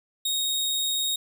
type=tone; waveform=sawtooth; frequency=3746 Hz; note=A#7; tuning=8 cents sharp; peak=-21 dBFS; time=0.25-1.16 s; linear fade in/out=5 ms; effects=none